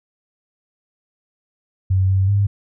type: tone with pitch steps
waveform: sine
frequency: 94.5 / 95.7 / 100.7 Hz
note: F#2 / G2 / G2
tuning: +37 / -41 / +47 cents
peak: -13 dBFS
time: 1.9-2.47 s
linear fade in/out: 10 ms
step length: 190 ms
effects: none